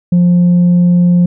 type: tone with tanh clipping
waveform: sine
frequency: 176.1 Hz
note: F3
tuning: 15 cents sharp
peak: -6 dBFS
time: 0.12-1.26 s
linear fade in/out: 5 ms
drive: 1 dB
effects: none

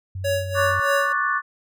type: tone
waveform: sine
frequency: 94.3 Hz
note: F#2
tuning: 33 cents sharp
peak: -27 dBFS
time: 0.15-0.8 s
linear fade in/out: 5 ms
type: tone with tremolo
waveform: square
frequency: 560 Hz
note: C#5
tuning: 18 cents sharp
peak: -20 dBFS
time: 0.24-1.13 s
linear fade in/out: 10 ms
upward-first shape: sine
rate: 3.2 Hz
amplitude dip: 80%
type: chord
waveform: sine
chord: D major seventh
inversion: third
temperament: equal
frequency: 1108.7 / 1174.7 / 1480 / 1760 Hz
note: C#6 / D6 / F#6 / A6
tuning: 0 / 0 / 0 / 0 cents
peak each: -25 dBFS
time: 0.54-1.42 s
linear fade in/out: 50 ms
effects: none

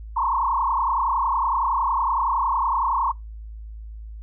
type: tone with frequency modulation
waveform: sine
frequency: 1005 Hz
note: B5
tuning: 30 cents sharp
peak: -19 dBFS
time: 0.16-3.12 s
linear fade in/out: 10 ms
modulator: 30.8 Hz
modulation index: 3.6
effects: noise-tail reverb RT60 0.2 s tail -24 dB re dry + added 54 Hz sine -34 dBFS peak until 4.22 s

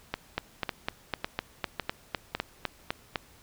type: two click trains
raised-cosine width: 0.3 ms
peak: -12 / -13 dBFS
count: 12 / 5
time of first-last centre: 0.38-3.158 / 0.14-2.35 s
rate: 3.96 / 1.81 Hz
effects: pink hiss -57 dBFS RMS until 3.42 s

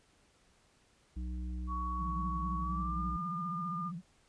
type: harmonic tone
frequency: 61.74 Hz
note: B1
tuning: in tune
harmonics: 1 / 3 / 5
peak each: -36 / -46 / -50 dBFS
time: 1.16-3.17 s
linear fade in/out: 10 ms
type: tone with pitch glide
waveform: sine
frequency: 1120 to 1207.3 Hz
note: C#6 to D6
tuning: +18 to +47 cents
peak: -36 dBFS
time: 1.67-3.92 s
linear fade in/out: 50 ms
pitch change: +129 cents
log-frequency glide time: 2.58-3.01 s
type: tone with vibrato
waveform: sine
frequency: 173.7 Hz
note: F3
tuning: 9 cents flat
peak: -38 dBFS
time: 1.98-4.02 s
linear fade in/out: 50 ms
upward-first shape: triangle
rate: 15 Hz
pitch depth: 170 cents each way
effects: pink hiss -68 dBFS RMS until 4.28 s + resampled to 22050 Hz

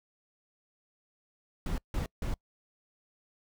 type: noise bursts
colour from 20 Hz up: brown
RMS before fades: -32 dBFS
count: 3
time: 1.66-2.34 s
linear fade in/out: 2 ms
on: 120 ms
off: 160 ms
effects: noise-tail reverb RT60 0.1 s tail -26 dB re dry

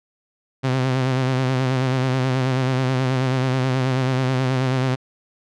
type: tone with vibrato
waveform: sawtooth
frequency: 129.9 Hz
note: C3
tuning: 12 cents flat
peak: -14 dBFS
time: 0.63-4.96 s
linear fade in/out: 20 ms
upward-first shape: sine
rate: 9.3 Hz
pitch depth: 47 cents each way
effects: low-pass 5000 Hz 12 dB/octave

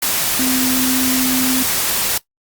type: tone in noise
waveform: sine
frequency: 257.5 Hz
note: C4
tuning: 28 cents flat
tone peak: -17 dBFS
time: 0.39-1.63 s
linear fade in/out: 5 ms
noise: white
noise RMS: -18 dBFS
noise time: 0.02-2.18 s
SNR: -2 dB
effects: noise-tail reverb RT60 0.1 s tail -18 dB re dry + Opus 48 kbps

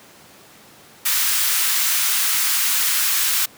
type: high-pass noise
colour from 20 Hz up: white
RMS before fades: -19 dBFS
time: 1.05-3.46 s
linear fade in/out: 10 ms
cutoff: 1100 Hz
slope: 24 dB/octave
effects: pink hiss -46 dBFS RMS until 3.57 s + high-pass 150 Hz 12 dB/octave

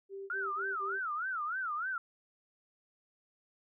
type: tone bursts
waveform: sine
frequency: 392 Hz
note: G4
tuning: in tune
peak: -40 dBFS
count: 4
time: 0.09-0.999 s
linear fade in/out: 50 ms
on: 210 ms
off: 23 ms
type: tone with vibrato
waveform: sine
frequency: 1363 Hz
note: F6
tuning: 43 cents flat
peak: -33 dBFS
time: 0.3-1.98 s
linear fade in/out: 2 ms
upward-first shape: sine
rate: 3.3 Hz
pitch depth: 240 cents each way
effects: none

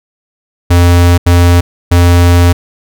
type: tone bursts at uneven times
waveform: square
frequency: 87.31 Hz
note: F2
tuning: in tune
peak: -4 dBFS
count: 3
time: 0.7-1.18 / 1.26-1.61 / 1.91-2.53 s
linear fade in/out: 10 ms
effects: none

